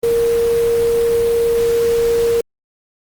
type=tone in noise; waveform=sine; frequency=466.2 Hz; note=A#4; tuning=in tune; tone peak=-12 dBFS; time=0.03-2.41 s; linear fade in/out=5 ms; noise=pink; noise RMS=-29 dBFS; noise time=0.03-2.41 s; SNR=+14 dB; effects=Opus 32 kbps